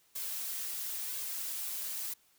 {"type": "noise with flanger", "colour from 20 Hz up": "blue", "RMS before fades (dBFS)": -38, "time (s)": [0.15, 2.14], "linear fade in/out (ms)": 10, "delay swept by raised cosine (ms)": [1.8, 6], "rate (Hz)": 0.98, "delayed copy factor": 0.55, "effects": ["white hiss -68 dBFS RMS until 2.38 s"]}